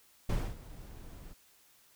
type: noise with ADSR envelope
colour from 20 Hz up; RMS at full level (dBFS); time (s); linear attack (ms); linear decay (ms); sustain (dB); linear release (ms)
brown; -29; 0.29-1.34; 7; 250; -19; 18
effects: white hiss -64 dBFS RMS until 1.95 s